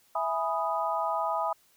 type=chord; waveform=sine; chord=E major seventh; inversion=none; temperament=equal; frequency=659.3 / 830.6 / 987.8 / 1244.5 Hz; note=E5 / G#5 / B5 / D#6; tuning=0 / 0 / 0 / 0 cents; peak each=-32 dBFS; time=0.15-1.53 s; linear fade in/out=5 ms; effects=white hiss -64 dBFS RMS until 1.76 s